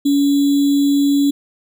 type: tone with sample-and-hold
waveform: sine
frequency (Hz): 282.9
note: C#4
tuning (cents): +35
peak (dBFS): -11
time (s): 0.05-1.31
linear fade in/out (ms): 10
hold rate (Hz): 3675
effects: none